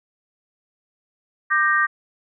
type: chord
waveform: sine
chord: G minor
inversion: second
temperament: equal with one note detuned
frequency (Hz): 1190.4 / 1568 / 1864.7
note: D6 / G6 / Bb6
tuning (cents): +23 / 0 / 0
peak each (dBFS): -20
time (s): 1.5-1.87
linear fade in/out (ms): 20
effects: none